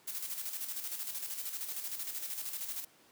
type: noise with tremolo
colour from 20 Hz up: blue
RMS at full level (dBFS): -38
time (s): 0.07-2.85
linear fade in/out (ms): 10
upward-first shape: square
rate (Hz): 13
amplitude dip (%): 50
effects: pink hiss -63 dBFS RMS until 3.11 s + high-pass 200 Hz 12 dB/octave